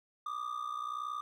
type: ring-modulated tone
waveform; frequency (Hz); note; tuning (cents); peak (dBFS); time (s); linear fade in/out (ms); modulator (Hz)
triangle; 1200; D6; +37; -31; 0.26-1.21; 0; 30.6
effects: none